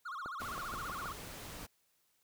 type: tone with vibrato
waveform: triangle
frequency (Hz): 1244.5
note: D#6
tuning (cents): 0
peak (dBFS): -38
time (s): 0.05-1.13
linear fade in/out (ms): 10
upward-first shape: sine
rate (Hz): 15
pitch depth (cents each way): 270
type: click train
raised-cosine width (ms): 1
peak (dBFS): -30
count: 6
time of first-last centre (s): 0.26-1.057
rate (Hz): 6.27
type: noise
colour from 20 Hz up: pink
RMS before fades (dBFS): -47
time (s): 0.39-1.67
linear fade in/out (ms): 20
effects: white hiss -75 dBFS RMS until 2.23 s